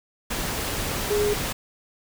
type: tone in noise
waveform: sine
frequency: 415.3 Hz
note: G#4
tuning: in tune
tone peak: -20 dBFS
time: 1.1-1.34 s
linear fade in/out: 10 ms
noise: pink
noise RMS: -28 dBFS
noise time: 0.3-1.53 s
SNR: +5 dB
effects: none